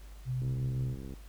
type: tone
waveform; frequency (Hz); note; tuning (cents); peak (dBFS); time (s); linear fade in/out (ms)
sine; 127.6; C3; -43; -30; 0.25-0.96; 50
type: click train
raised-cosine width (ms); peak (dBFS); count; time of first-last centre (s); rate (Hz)
3; -31; 49; 0.42-1.137; 66.9
effects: added 50 Hz sine -46 dBFS peak until 1.28 s + pink hiss -59 dBFS RMS until 1.28 s